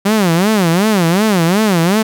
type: tone with vibrato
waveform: sawtooth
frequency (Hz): 190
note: F#3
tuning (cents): +46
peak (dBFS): -6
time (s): 0.05-2.03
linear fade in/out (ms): 10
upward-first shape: sine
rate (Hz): 2.7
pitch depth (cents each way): 260
effects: none